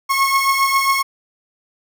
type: beating tone pair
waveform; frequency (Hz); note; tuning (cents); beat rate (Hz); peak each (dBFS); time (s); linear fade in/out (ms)
30% pulse; 1088 / 1095.4; C#6 / C#6; -33 / -21; 7.4; -13 / -17; 0.09-1.03; 20
effects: none